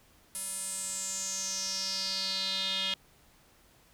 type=tone with band-pass filter sweep; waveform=square; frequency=191.7 Hz; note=G3; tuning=38 cents flat; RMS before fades=-34 dBFS; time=0.35-2.94 s; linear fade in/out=0 ms; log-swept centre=10000 to 3300 Hz; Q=5.7; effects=pink hiss -62 dBFS RMS until 3.93 s